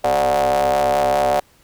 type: ring-modulated tone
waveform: 40% pulse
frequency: 69 Hz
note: C#2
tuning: 7 cents flat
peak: -11 dBFS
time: 0.04-1.4 s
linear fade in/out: 5 ms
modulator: 658 Hz
effects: pink hiss -54 dBFS RMS until 1.63 s